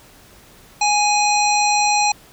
harmonic tone, 831 Hz, G#5, 1 cent sharp, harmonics 1 / 3 / 5 / 7 / 9, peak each -16 / -21 / -23 / -24 / -26 dBFS, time 0.81-2.12 s, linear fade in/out 5 ms, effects pink hiss -47 dBFS RMS until 2.32 s

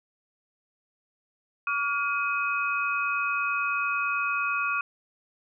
sine tone cluster, 1143 / 1414 / 2520 Hz, D6 / F6 / D#7, -47 / +21 / +21 cents, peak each -29 dBFS, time 1.67-4.81 s, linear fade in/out 2 ms, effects none

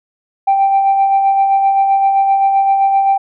sine tone with tremolo, 784 Hz, G5, in tune, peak -6 dBFS, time 0.47-3.18 s, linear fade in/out 10 ms, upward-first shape sine, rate 7.7 Hz, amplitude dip 40%, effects tanh soft clip ceiling -5 dBFS

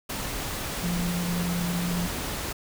sine tone in noise, 174.61 Hz, F3, in tune, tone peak -26 dBFS, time 0.83-2.07 s, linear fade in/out 10 ms, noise pink, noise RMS -32 dBFS, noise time 0.09-2.53 s, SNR +3 dB, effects none

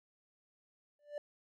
triangle tone with exponential growth, 587.3 Hz, D5, in tune, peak -33 dBFS, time 0.99-1.18 s, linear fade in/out 2 ms, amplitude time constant 40 ms, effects none

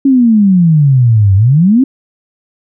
sine exponential two-way sweep, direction down then up, 278.9 to 94 to 278.9 Hz, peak -4 dBFS, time 0.05-1.84 s, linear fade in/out 5 ms, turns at 1.35 s, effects none

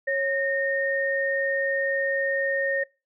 sine tone pair together, 547.6 / 1842 Hz, C#5 / A#6, -21 / -21 cents, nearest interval octave + major sixth, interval 2100 cents, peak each -25 dBFS, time 0.07-2.84 s, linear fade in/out 10 ms, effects noise-tail reverb RT60 0.3 s tail -25 dB re dry

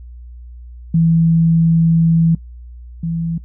sine tone pair in turn, 164.81 / 166.05 Hz, E3 / E3, 0 / +13 cents, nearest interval unison, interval 13 cents, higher second, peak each -9 / -17 dBFS, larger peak first, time 0.94-2.35 / 3.03-3.38 s, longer first, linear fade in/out 5 ms, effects noise-tail reverb RT60 0.1 s tail -21 dB re dry + added 60 Hz sine -32 dBFS peak until 3.44 s

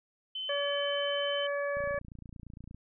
sine tone, 3056 Hz, G7, 45 cents flat, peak -34 dBFS, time 0.35-1.47 s, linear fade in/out 5 ms
harmonic tone, 570 Hz, C#5, 48 cents sharp, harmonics 1 / 2 / 3 / 4, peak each -31 / -40 / -37 / -46 dBFS, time 0.49-1.99 s, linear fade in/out 5 ms
click train, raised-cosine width 5 ms, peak -34 dBFS, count 29, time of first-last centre 1.77-2.746 s, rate 28.7 Hz
effects none

